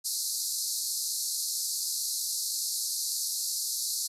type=band-pass noise; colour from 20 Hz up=pink; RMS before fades=-32 dBFS; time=0.04-4.08 s; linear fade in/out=20 ms; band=4100 to 13000 Hz; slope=96 dB/octave; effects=none